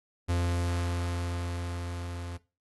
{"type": "tone with level ramp", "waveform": "45% pulse", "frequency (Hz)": 87, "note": "F2", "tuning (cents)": -6, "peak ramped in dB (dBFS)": [-25, -36], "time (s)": [0.28, 2.38], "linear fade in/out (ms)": 20, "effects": ["noise-tail reverb RT60 0.3 s tail -19 dB re dry", "AAC 32 kbps"]}